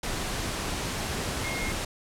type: tone in noise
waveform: sine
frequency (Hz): 2144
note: C7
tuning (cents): +42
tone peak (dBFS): -34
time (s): 1.44-1.72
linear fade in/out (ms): 5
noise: pink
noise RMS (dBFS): -31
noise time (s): 0.03-1.85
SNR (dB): -6
effects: low-pass 10000 Hz 12 dB/octave